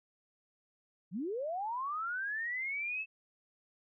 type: linear sweep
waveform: sine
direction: up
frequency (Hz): 152.1 to 2646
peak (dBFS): -34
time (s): 1.11-3.06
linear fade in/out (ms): 50
effects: none